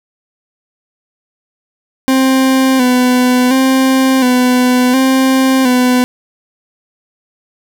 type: tone with vibrato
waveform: 40% pulse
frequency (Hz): 256.8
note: C4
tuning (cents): -32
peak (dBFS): -7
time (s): 2.08-6.04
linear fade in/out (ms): 0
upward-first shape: square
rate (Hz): 0.7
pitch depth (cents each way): 45
effects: none